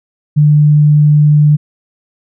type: tone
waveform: sine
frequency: 149.1 Hz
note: D3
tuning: 27 cents sharp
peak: -4 dBFS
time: 0.36-1.57 s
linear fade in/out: 20 ms
effects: none